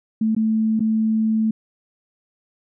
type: tone with dropouts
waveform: sine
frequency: 220 Hz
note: A3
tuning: in tune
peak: -16 dBFS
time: 0.21-1.51 s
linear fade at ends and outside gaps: 5 ms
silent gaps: 0.35-0.364 / 0.795-0.804 s
effects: none